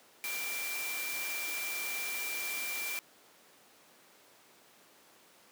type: tone in noise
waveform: sine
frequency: 2360 Hz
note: D7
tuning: 8 cents sharp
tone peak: -37 dBFS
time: 0.24-2.99 s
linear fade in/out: 0 ms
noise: white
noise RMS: -39 dBFS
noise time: 0.24-2.99 s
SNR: -1 dB
effects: pink hiss -60 dBFS RMS until 5.51 s + high-pass 300 Hz 12 dB/octave